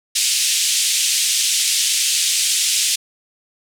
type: band-pass noise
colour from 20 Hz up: white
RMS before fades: -18 dBFS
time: 0.15-2.96 s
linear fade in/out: 10 ms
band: 2600 to 9100 Hz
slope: 24 dB/octave
effects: none